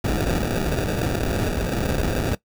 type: noise with sample-and-hold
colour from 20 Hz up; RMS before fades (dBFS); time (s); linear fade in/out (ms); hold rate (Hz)
pink; -23; 0.04-2.35; 5; 1050
effects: noise-tail reverb RT60 0.1 s tail -19 dB re dry